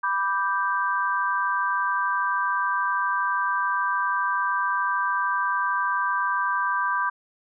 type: chord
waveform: sine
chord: G major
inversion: first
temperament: equal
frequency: 987.8 / 1174.7 / 1568 Hz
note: B5 / D6 / G6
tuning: 0 / 0 / 0 cents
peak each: -26 dBFS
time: 0.03-7.1 s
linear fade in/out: 10 ms
effects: none